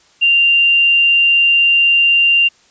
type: tone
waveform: sine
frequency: 2782 Hz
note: F7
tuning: 7 cents flat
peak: -8 dBFS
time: 0.21-2.49 s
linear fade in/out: 20 ms
effects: white hiss -51 dBFS RMS until 2.7 s + resampled to 16000 Hz